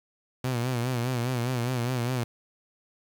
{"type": "tone with vibrato", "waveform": "sawtooth", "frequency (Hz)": 123.47, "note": "B2", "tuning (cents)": 0, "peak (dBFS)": -22, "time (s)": [0.44, 2.24], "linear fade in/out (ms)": 5, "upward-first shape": "sine", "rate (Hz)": 4.9, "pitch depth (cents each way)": 90, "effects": ["8-bit"]}